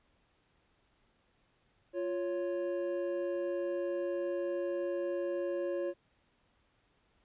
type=tone pair together; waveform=triangle; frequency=349.3 / 554.4 Hz; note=F4 / C#5; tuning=0 / 0 cents; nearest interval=minor sixth; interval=800 cents; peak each=-33 / -33 dBFS; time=1.93-5.94 s; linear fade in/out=50 ms; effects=pink hiss -72 dBFS RMS until 7.24 s + resampled to 8000 Hz